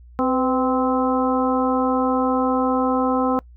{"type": "harmonic tone with a mistuned harmonic", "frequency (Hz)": 260, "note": "C4", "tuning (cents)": -11, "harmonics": [1, 2, 3, 4, 5], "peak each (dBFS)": [-20, -23, -25, -26, -27], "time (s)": [0.19, 3.39], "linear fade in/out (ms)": 0, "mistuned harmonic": 2, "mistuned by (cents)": -50, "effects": ["noise-tail reverb RT60 0.1 s tail -24 dB re dry", "added 60 Hz sine -42 dBFS peak until 3.56 s"]}